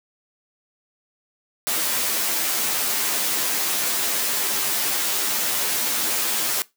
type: noise with comb filter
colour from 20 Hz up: white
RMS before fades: -23 dBFS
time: 1.67-6.62 s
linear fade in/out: 0 ms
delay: 11 ms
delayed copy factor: -1
effects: noise-tail reverb RT60 0.2 s tail -20 dB re dry + high-pass 200 Hz 12 dB/octave